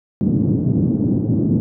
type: band-pass noise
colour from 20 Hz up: white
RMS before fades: -17 dBFS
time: 0.21-1.6 s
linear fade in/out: 0 ms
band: 100 to 280 Hz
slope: 24 dB/octave
effects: none